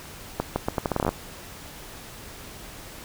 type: accelerating click train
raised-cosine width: 1 ms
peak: -9 dBFS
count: 13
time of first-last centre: 0.4-1.09 s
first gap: 160 ms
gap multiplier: 0.78
effects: pink hiss -42 dBFS RMS until 3.04 s